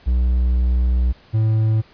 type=tone pair in turn; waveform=triangle; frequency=61.7 / 109.94 Hz; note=B1 / A2; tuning=-1 / -1 cents; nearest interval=minor seventh; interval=1000 cents; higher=second; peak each=-12 dBFS; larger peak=neither; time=0.06-1.13 / 1.33-1.82 s; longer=first; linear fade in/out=20 ms; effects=pink hiss -50 dBFS RMS until 1.93 s + resampled to 11025 Hz